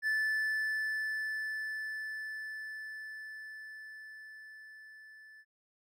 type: tone with level ramp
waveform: triangle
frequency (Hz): 1748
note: A6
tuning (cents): -12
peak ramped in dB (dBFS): -26 to -51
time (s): 0.02-5.45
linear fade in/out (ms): 50
effects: none